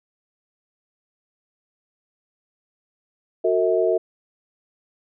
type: tone cluster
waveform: sine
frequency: 367.2 / 454.8 / 645 Hz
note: F#4 / A#4 / E5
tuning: -13 / -43 / -38 cents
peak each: -21 dBFS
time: 3.44-3.98 s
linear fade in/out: 10 ms
effects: none